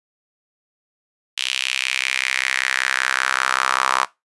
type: tone with high-pass filter sweep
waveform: sawtooth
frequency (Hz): 65.2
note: C2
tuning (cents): -5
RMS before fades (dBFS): -21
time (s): 1.37-4.05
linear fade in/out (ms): 10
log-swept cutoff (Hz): 3000 to 1100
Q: 3.4
effects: noise-tail reverb RT60 0.2 s tail -19 dB re dry + resampled to 24000 Hz